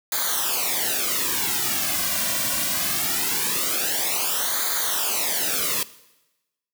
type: noise with flanger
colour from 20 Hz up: white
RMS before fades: -24 dBFS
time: 0.12-5.83 s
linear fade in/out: 2 ms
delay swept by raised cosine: 0.36 to 2.36 ms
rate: 0.22 Hz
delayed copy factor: -0.9
effects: noise-tail reverb RT60 1.0 s tail -18 dB re dry